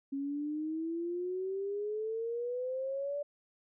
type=exponential sweep; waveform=sine; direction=up; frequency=273.1 to 584 Hz; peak=-33 dBFS; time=0.12-3.23 s; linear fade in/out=10 ms; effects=none